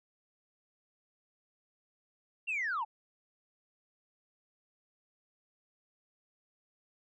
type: linear sweep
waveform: sine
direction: down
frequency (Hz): 2794 to 800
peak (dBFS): -30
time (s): 2.47-2.85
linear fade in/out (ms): 20
effects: tanh soft clip ceiling -28 dBFS